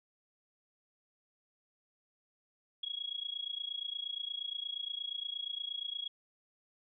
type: tone with amplitude modulation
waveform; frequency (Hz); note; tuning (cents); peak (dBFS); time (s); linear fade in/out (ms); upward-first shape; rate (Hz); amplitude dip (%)
sine; 3319; G#7; -2; -33; 2.83-6.08; 5; sine; 28.5; 90
effects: none